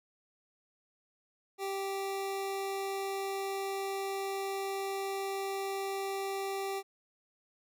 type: tone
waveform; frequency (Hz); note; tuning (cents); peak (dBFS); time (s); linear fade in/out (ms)
25% pulse; 390.9; G4; -5; -30; 1.58-6.83; 50
effects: none

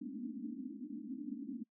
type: band-pass noise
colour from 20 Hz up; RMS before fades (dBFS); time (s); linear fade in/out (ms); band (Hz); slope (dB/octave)
white; -44; 0.01-1.64; 10; 210 to 300; 96
effects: noise-tail reverb RT60 0.1 s tail -25 dB re dry

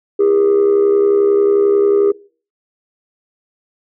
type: tone with amplitude modulation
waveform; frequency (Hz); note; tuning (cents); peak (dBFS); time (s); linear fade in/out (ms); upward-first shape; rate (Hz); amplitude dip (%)
sine; 403.5; G#4; -50; -4; 0.19-2.12; 10; sine; 71.2; 75
effects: noise-tail reverb RT60 0.4 s tail -22 dB re dry + tanh soft clip ceiling -6 dBFS

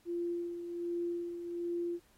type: tone with tremolo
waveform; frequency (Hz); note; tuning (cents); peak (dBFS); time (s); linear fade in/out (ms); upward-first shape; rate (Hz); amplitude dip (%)
sine; 345.3; F4; -20; -32; 0.05-2; 50; sine; 1.3; 55
effects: pink hiss -68 dBFS RMS until 2.17 s + AAC 48 kbps

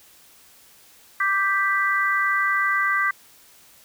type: chord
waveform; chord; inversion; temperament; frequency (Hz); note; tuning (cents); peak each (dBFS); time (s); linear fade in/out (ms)
sine; G major; second; equal; 1174.7 / 1568 / 1975.5; D6 / G6 / B6; 0 / 0 / 0; -23; 1.2-3.11; 5
effects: white hiss -52 dBFS RMS until 3.84 s

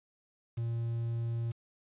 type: tone with quantisation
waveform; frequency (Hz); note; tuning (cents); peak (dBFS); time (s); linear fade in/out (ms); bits
triangle; 116.3; A#2; -4; -29; 0.57-1.52; 10; 9
effects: resampled to 8000 Hz

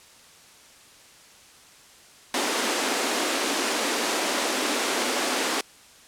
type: high-pass noise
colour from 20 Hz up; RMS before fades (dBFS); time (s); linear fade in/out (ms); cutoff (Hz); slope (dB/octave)
pink; -25; 2.34-5.61; 2; 240; 48
effects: white hiss -51 dBFS RMS until 6.07 s + low-pass 9000 Hz 12 dB/octave

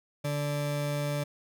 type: tone pair together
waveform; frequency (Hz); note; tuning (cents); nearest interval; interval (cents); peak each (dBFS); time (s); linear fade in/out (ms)
40% pulse; 145.75 / 583; D3 / D5; -13 / -13; 2 octaves; 2400; -29 / -36; 0.24-1.24; 10
effects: none

